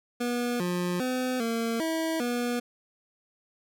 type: tone with pitch steps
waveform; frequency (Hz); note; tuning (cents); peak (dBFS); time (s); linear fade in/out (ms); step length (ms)
25% pulse; 242 / 177.7 / 254.4 / 229.3 / 323.5 / 242; B3 / F3 / C4 / A#3 / E4 / B3; -35 / +30 / -48 / -28 / -32 / -35; -23; 0.2-2.6; 10; 400
effects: none